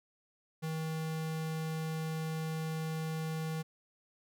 square tone, 159.2 Hz, D#3, 40 cents sharp, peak -35 dBFS, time 0.62-3.63 s, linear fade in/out 20 ms, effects none

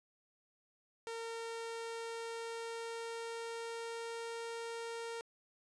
sawtooth tone with pitch glide, 458.1 to 461.8 Hz, A#4 to A#4, -30 to -16 cents, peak -37 dBFS, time 1.07-5.21 s, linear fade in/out 0 ms, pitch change +14 cents, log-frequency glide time 1.28-4.46 s, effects resampled to 22050 Hz

